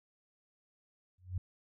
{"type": "tone with exponential growth", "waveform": "sine", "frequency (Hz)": 91, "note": "F#2", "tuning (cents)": -28, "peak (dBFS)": -29, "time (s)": [1.18, 1.38], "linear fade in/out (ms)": 5, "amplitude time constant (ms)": 43, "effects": []}